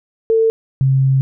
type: tone pair in turn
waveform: sine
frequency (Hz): 448.5 / 133.96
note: A4 / C3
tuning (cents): +33 / +41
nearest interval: octave + major sixth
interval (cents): 2092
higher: first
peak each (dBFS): -10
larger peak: neither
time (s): 0.3-0.5 / 0.81-1.21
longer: second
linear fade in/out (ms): 0
effects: none